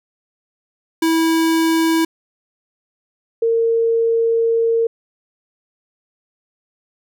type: tone pair in turn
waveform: square / sine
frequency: 326 / 458.1 Hz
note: E4 / A#4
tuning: -19 / -30 cents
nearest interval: tritone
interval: 589 cents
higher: second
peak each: -14 / -13 dBFS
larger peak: second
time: 1.02-2.05 / 3.42-4.87 s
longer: second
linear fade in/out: 5 ms
effects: none